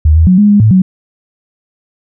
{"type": "tone with pitch steps", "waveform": "sine", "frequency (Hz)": [77.1, 80.8, 183.5, 207.2, 204.9, 109, 186.5], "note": ["D#2", "E2", "F#3", "G#3", "G#3", "A2", "F#3"], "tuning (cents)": [-15, -34, -14, -4, -23, -16, 14], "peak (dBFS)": -3, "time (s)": [0.05, 0.82], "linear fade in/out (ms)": 5, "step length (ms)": 110, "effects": []}